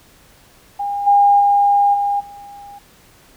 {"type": "tone with level steps", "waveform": "sine", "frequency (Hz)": 809, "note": "G#5", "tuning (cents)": -46, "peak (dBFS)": [-19, -8, -10, -15, -34], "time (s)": [0.79, 2.79], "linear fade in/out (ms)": 10, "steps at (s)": [1.06, 1.39, 1.93, 2.19], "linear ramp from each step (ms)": 20, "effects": ["pink hiss -49 dBFS RMS until 3.36 s"]}